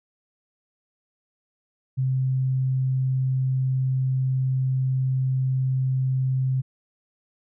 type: tone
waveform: sine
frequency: 130.81 Hz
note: C3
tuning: in tune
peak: -20 dBFS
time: 1.97-6.62 s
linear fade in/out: 20 ms
effects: none